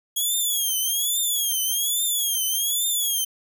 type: tone with vibrato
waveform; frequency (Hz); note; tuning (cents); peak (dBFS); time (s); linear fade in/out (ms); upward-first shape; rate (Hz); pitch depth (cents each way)
5% pulse; 3309; G#7; -7; -14; 0.16-3.25; 10; triangle; 1.2; 160
effects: none